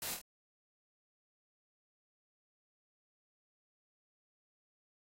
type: noise with echo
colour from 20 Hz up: white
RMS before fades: -41 dBFS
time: 0.02-0.14 s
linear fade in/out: 2 ms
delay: 25 ms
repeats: 3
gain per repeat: -4 dB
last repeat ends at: 0.215 s
effects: AAC 48 kbps